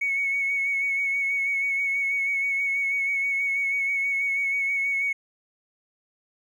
triangle tone with vibrato, 2217 Hz, C#7, in tune, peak -19 dBFS, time 0.01-5.13 s, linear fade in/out 10 ms, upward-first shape sine, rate 6.2 Hz, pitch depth 26 cents each way, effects tanh soft clip ceiling -20 dBFS

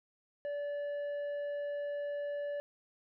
sine tone with tanh clipping, 578 Hz, D5, 28 cents flat, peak -36 dBFS, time 0.45-2.6 s, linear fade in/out 0 ms, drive 6 dB, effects none

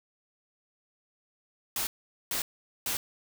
white noise bursts, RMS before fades -31 dBFS, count 3, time 1.76-2.97 s, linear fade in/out 2 ms, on 110 ms, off 440 ms, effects none

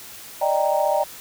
sine chord, Eb major seventh, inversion third, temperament equal, 587.3 / 622.3 / 784 / 932.3 Hz, D5 / Eb5 / G5 / Bb5, 0 / 0 / 0 / 0 cents, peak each -22 / -23 / -23 / -25 dBFS, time 0.41-1.04 s, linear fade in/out 10 ms, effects white hiss -40 dBFS RMS until 1.2 s

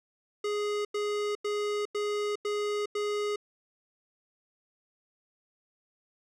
square tone bursts, 415.3 Hz, G#4, in tune, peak -29 dBFS, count 6, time 0.44-3.36 s, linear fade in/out 5 ms, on 410 ms, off 92 ms, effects low-pass 7000 Hz 12 dB/octave

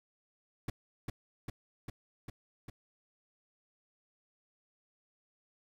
brown noise with echo, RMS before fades -34 dBFS, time 0.68-0.7 s, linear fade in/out 5 ms, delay 400 ms, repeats 5, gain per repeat -2 dB, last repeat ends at 2.7 s, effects none

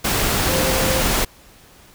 sine tone in noise, 523.3 Hz, C5, in tune, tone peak -23 dBFS, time 0.48-1.02 s, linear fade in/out 10 ms, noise pink, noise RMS -19 dBFS, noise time 0.04-1.25 s, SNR -7 dB, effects pink hiss -48 dBFS RMS until 1.94 s

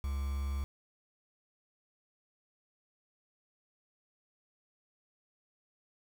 triangle tone with quantisation, 69.3 Hz, C#2, in tune, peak -30 dBFS, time 0.04-0.64 s, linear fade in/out 0 ms, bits 8, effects none

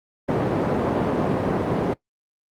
white band-pass noise, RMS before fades -22 dBFS, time 0.28-1.94 s, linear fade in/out 10 ms, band 110 to 510 Hz, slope 12 dB/octave, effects noise-tail reverb RT60 0.1 s tail -18 dB re dry + Opus 32 kbps

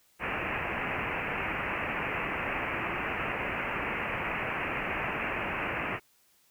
white low-pass noise, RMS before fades -33 dBFS, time 0.19-6 s, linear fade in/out 50 ms, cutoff 2700 Hz, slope 96 dB/octave, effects white hiss -66 dBFS RMS until 6.5 s

